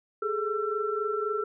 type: tone cluster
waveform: sine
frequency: 410.8 / 434.6 / 1344 Hz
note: G#4 / A4 / E6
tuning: -19 / -21 / +33 cents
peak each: -31 dBFS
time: 0.22-1.44 s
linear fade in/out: 5 ms
effects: none